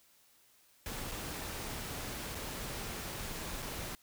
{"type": "noise with dropouts", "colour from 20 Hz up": "pink", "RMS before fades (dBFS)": -41, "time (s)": [0.86, 3.95], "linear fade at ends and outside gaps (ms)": 0, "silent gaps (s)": [[1.114, 1.118], [2.347, 2.353], [3.621, 3.625]], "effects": ["white hiss -66 dBFS RMS until 4.02 s"]}